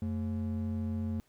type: ring-modulated tone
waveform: triangle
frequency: 155.6 Hz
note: D#3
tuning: in tune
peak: -26 dBFS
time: 0.02-1.2 s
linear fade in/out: 0 ms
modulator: 65.9 Hz
effects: pink hiss -70 dBFS RMS until 1.28 s